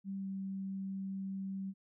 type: tone with pitch glide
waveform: sine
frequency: 195 to 193.21 Hz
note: G3 to G3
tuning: -9 to -25 cents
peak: -37 dBFS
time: 0.04-1.74 s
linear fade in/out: 50 ms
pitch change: -16 cents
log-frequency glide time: 0.18-0.27 s
effects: none